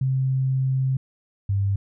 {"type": "tone pair in turn", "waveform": "sine", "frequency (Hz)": [132.1, 98.96], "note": ["C3", "G2"], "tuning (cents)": [17, 17], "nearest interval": "perfect fourth", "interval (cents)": 500, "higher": "first", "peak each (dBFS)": -19, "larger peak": "neither", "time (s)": [[0.01, 0.97], [1.49, 1.76]], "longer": "first", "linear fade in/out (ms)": 5, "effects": []}